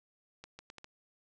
accelerating click train, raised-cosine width 0.2 ms, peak -30 dBFS, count 5, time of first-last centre 0.44-0.844 s, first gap 150 ms, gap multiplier 0.74, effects resampled to 22050 Hz

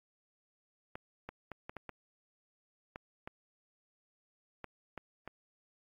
clicks, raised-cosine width 0.5 ms, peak -27 dBFS, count 11, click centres 0.955 / 1.29 / 1.517 / 1.695 / 1.767 / 1.893 / 2.959 / 3.275 / 4.643 / 4.977 / 5.276 s, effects AAC 32 kbps

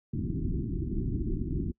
pink low-pass noise, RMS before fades -31 dBFS, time 0.13-1.72 s, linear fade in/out 10 ms, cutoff 370 Hz, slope 96 dB/octave, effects noise-tail reverb RT60 0.1 s tail -25 dB re dry

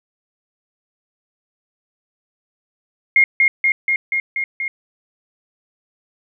sine tone with echo, 2138 Hz, C7, 37 cents sharp, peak -8 dBFS, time 3.16-3.24 s, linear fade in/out 2 ms, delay 240 ms, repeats 6, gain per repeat -2 dB, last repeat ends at 4.68 s, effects none

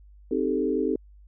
sine chord, A half-diminished seventh, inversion first, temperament equal, 261.6 / 311.1 / 392 / 440 Hz, C4 / Eb4 / G4 / A4, 0 / 0 / 0 / 0 cents, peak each -28 dBFS, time 0.31-0.96 s, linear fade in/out 5 ms, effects added 50 Hz sine -48 dBFS peak until 1.27 s

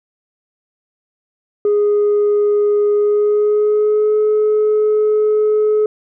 sine tone with pitch glide, 414 to 426.4 Hz, G#4 to G#4, -5 to +46 cents, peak -9 dBFS, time 1.65-5.86 s, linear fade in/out 2 ms, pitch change +51 cents, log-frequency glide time 2.94-4.17 s, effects tanh soft clip ceiling -9 dBFS

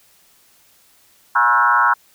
sine tone with frequency modulation, 1207 Hz, D6, 47 cents sharp, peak -11 dBFS, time 1.35-1.94 s, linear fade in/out 10 ms, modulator 122 Hz, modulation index 2.6, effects white hiss -54 dBFS RMS until 2.14 s

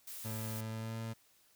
blue noise, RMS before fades -46 dBFS, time 0.07-0.61 s, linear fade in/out 5 ms
30% pulse tone with pitch glide, 110 to 112.83 Hz, A2 to A2, 0 to +44 cents, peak -36 dBFS, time 0.24-1.14 s, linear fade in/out 20 ms, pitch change +44 cents, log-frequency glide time 0.57-0.99 s
effects white hiss -68 dBFS RMS until 1.55 s

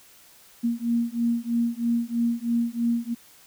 sine beating tone pair, 233.1 / 236.2 Hz, A#3 / A#3, 0 / +23 cents, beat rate 3.1 Hz, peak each -25 dBFS, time 0.63-3.15 s, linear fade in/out 20 ms, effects white hiss -53 dBFS RMS until 3.46 s

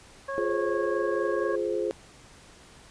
harmonic tone, 548 Hz, C#5, 20 cents flat, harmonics 1 / 2 / 3, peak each -32 / -35 / -37 dBFS, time 0.28-1.56 s, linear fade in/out 10 ms
sine chord, F minor, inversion none, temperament just, 349.2 / 419.1 / 523.8 Hz, F4 / Ab4 / C5, 0 / +16 / +2 cents, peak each -30 / -29 / -31 dBFS, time 0.38-1.91 s, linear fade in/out 0 ms
effects pink hiss -52 dBFS RMS until 2.9 s + resampled to 22050 Hz

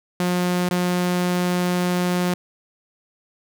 sawtooth tone with dropouts, 178.7 Hz, F3, 40 cents sharp, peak -15 dBFS, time 0.2-2.34 s, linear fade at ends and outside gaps 2 ms, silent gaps 0.69-0.71 s, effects none

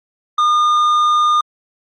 triangle tone with tanh clipping, 1215 Hz, D#6, 42 cents flat, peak -12 dBFS, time 0.38-1.41 s, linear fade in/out 5 ms, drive 11 dB, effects Opus 48 kbps

